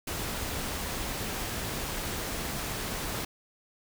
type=noise; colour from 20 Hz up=pink; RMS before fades=-34 dBFS; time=0.07-3.25 s; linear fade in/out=5 ms; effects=none